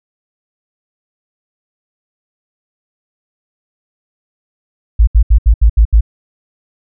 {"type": "tone bursts", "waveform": "sine", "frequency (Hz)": 54.6, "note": "A1", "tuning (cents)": -13, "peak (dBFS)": -3, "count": 7, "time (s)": [4.99, 6.009], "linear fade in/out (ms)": 10, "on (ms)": 83, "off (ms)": 73, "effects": []}